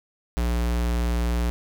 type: tone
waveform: square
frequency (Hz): 59.2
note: A#1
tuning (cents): +27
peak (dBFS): -22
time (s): 0.37-1.5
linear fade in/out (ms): 0
effects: none